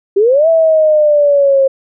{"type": "linear two-way sweep", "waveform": "sine", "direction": "up then down", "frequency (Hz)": [379.2, 660, 534], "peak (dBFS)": -6, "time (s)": [0.16, 1.68], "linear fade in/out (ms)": 10, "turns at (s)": 0.48, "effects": []}